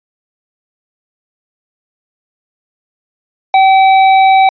sine tone with hard clipping, 768 Hz, G5, 36 cents flat, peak -6 dBFS, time 3.54-4.49 s, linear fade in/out 2 ms, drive 10 dB, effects resampled to 11025 Hz

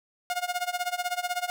sawtooth tone with tremolo, 715 Hz, F5, 41 cents sharp, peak -21 dBFS, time 0.3-1.5 s, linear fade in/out 0 ms, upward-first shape sine, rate 16 Hz, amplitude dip 90%, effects none

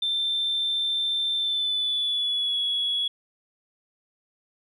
sine tone with pitch glide, 3563 to 3363 Hz, A7 to G#7, +21 to +21 cents, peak -22 dBFS, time 0.02-3.08 s, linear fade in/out 5 ms, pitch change -100 cents, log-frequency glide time 1.35-2.59 s, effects tanh soft clip ceiling -18 dBFS

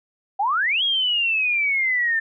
sine exponential two-way sweep, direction up then down, 754 to 3322 to 1777 Hz, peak -18 dBFS, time 0.39-2.2 s, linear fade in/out 10 ms, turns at 0.83 s, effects none

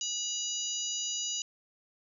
harmonic tone with a mistuned harmonic, 968 Hz, B5, 35 cents flat, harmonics 3 / 4 / 5 / 6 / 7, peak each -37 / -42 / -41 / -38 / -36 dBFS, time 0.01-1.42 s, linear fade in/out 2 ms, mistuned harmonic 6, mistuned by +42 cents, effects none

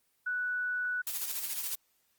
sine tone, 1480 Hz, F#6, in tune, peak -30 dBFS, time 0.26-1.02 s, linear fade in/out 10 ms
blue noise with tremolo, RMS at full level -33 dBFS, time 1.07-1.75 s, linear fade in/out 0 ms, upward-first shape sine, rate 14 Hz, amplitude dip 55%
effects white hiss -73 dBFS RMS until 2.18 s + Opus 24 kbps

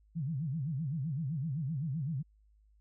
sine tone with vibrato, 146.83 Hz, D3, in tune, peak -32 dBFS, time 0.15-2.23 s, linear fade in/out 20 ms, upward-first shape sine, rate 7.8 Hz, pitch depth 250 cents each way, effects added 52 Hz sine -62 dBFS peak until 2.8 s

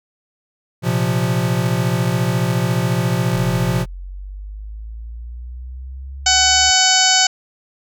square chord, Bb suspended second, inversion none, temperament equal, 116.54 / 130.81 / 174.61 Hz, Bb2 / C3 / F3, 0 / 0 / 0 cents, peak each -21 dBFS, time 0.82-3.86 s, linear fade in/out 50 ms
sine linear sweep, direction up, 38.54 to 73.42 Hz, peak -28 dBFS, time 3.33-6.71 s, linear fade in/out 10 ms
harmonic tone, 750 Hz, F#5, 23 cents sharp, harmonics 1 / 2 / 3 / 4 / 5 / 6 / 7 / 8 / 9 / 10, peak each -19 / -20 / -23 / -19 / -25 / -20 / -20 / -20 / -20 / -22 dBFS, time 6.26-7.27 s, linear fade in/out 5 ms
effects none

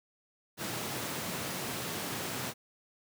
pink high-pass noise, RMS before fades -37 dBFS, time 0.57-2.54 s, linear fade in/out 50 ms, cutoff 110 Hz, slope 24 dB/octave, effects none

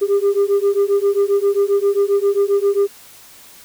sine beating tone pair, 397.2 / 404.7 Hz, G4 / G#4, +23 / -45 cents, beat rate 7.5 Hz, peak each -14 dBFS, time 0.01-2.88 s, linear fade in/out 20 ms, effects tanh soft clip ceiling -10 dBFS + white hiss -43 dBFS RMS until 3.64 s

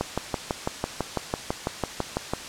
click train, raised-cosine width 1 ms, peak -10 dBFS, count 15, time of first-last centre 0.01-2.336 s, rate 6.02 Hz, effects white hiss -37 dBFS RMS until 2.48 s + low-pass 7000 Hz 12 dB/octave

